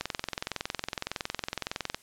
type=click train; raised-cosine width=0.2 ms; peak=-13 dBFS; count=43; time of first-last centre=0.01-1.945 s; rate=21.7 Hz; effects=white hiss -58 dBFS RMS until 2.02 s + low-pass 11000 Hz 12 dB/octave